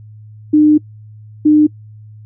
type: tone bursts at uneven times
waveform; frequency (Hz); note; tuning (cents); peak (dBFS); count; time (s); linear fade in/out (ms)
sine; 302.5; D#4; -49; -5; 2; 0.53-0.78 / 1.45-1.67; 10
effects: noise-tail reverb RT60 0.1 s tail -24 dB re dry + added 107 Hz sine -34 dBFS peak until 2.25 s